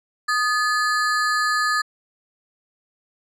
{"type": "ring-modulated tone", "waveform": "square", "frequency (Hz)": 1480, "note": "F#6", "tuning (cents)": 0, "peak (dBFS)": -16, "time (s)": [0.28, 1.82], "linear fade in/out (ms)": 10, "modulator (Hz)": 240, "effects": ["low-pass 8000 Hz 12 dB/octave"]}